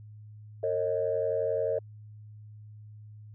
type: tone cluster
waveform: sine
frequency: 453.6 / 545 / 625 Hz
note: A#4 / C#5 / D#5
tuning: -47 / -29 / +8 cents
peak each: -30 dBFS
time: 0.63-1.79 s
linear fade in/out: 5 ms
effects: tanh soft clip ceiling -17 dBFS + added 106 Hz sine -45 dBFS peak until 3.34 s